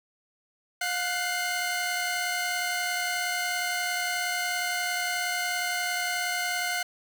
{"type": "tone cluster", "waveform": "sawtooth", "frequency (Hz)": [713, 1497, 2102], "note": ["F5", "F#6", "C7"], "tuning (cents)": [36, 20, 7], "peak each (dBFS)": -28, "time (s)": [0.81, 6.83], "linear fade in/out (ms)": 5, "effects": []}